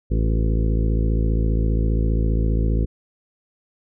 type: harmonic tone with a mistuned harmonic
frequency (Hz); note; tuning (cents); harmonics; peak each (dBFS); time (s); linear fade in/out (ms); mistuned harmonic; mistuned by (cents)
55; A1; 0; 1 / 2 / 3 / 4 / 5 / 6 / 7 / 8 / 9; -18 / -24 / -28 / -30 / -32 / -34 / -35 / -36 / -37; 0.1-2.86; 20; 6; +46
effects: none